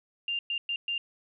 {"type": "tone bursts at uneven times", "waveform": "sine", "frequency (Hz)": 2794, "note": "F7", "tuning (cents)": 0, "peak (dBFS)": -28, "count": 4, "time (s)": [[0.28, 0.39], [0.5, 0.58], [0.69, 0.76], [0.88, 0.98]], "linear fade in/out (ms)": 2, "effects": []}